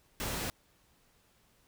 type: noise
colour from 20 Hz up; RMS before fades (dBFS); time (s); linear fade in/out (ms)
pink; -36; 0.2-0.5; 0
effects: pink hiss -68 dBFS RMS until 1.67 s